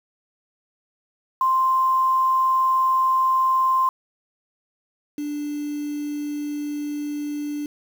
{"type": "tone pair in turn", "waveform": "sine", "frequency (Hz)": [1046.5, 293.7], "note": ["C6", "D4"], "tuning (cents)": [0, 0], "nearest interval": "octave + minor seventh", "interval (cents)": 2200, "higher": "first", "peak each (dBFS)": [-16, -25], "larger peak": "first", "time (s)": [[1.41, 3.89], [5.18, 7.66]], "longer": "neither", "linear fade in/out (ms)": 2, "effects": ["7-bit"]}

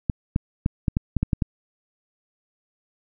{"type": "clicks", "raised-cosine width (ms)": 5, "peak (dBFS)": -8, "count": 9, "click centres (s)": [0.098, 0.361, 0.661, 0.882, 0.969, 1.167, 1.23, 1.332, 1.422], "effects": []}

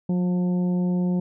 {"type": "harmonic tone with a mistuned harmonic", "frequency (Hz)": 178.1, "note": "F3", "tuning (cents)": 34, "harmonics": [1, 2, 3, 4, 5], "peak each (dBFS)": [-20, -32, -37, -44, -45], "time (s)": [0.09, 1.2], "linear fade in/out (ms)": 5, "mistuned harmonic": 1, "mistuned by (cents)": 19, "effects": []}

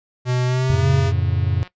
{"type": "tone with pitch glide", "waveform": "square", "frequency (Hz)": [125.2, 135.75], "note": ["B2", "C#3"], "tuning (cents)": [24, -36], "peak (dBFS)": -18, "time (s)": [0.25, 1.13], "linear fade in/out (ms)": 50, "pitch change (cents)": 140, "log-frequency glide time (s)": [0.46, 0.88]}
{"type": "chord", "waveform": "triangle", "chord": "F augmented", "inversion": "none", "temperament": "equal with one note detuned", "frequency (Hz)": [89.5, 110, 138.59], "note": ["F2", "A2", "C#3"], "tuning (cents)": [43, 0, 0], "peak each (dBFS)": [-18, -20, -22], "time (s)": [0.7, 1.63], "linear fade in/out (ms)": 0}
{"type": "click train", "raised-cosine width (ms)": 0.3, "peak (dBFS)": -26, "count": 174, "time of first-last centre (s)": [0.72, 1.676], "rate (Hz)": 181}
{"effects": ["noise-tail reverb RT60 0.1 s tail -17 dB re dry", "resampled to 16000 Hz"]}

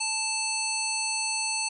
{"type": "harmonic tone", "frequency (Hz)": 880, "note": "A5", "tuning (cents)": 0, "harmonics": [1, 3, 5, 7, 9, 10], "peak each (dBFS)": [-35, -32, -32, -35, -35, -34], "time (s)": [0, 1.69], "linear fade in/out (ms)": 10, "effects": []}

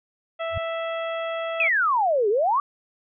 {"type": "harmonic tone", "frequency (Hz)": 659.3, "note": "E5", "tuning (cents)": 0, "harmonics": [1, 2, 3, 4, 5], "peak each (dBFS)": [-27, -33, -37, -39, -41], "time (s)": [0.39, 1.69], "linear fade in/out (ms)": 20}
{"type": "tone with exponential growth", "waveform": "sine", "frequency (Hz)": 91, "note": "F#2", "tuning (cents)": -28, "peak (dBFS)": -22, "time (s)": [0.5, 0.58], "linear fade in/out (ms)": 5, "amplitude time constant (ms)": 17}
{"type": "exponential two-way sweep", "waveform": "sine", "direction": "down then up", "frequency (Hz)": [2638, 392, 1192], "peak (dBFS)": -18, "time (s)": [1.6, 2.6], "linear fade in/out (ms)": 2, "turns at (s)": 2.29}
{"effects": []}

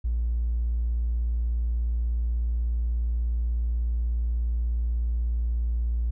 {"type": "tone with tanh clipping", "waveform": "triangle", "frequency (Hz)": 58.27, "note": "A#1", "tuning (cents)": 0, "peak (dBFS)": -22, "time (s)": [0.04, 6.11], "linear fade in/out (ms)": 10, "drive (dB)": 1, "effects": []}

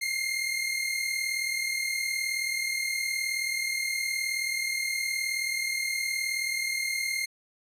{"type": "tone pair together", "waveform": "sawtooth", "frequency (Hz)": [2093, 2132], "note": ["C7", "C7"], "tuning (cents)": [0, 32], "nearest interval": "unison", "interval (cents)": 32, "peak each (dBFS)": [-29, -26], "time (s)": [0.01, 7.26], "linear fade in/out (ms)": 10, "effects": ["resampled to 32000 Hz"]}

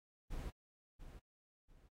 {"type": "noise with echo", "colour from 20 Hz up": "brown", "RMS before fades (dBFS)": -43, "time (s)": [0.3, 0.51], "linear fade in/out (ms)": 20, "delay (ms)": 690, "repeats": 2, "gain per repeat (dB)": -10, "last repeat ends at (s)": 1.89, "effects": ["AAC 48 kbps"]}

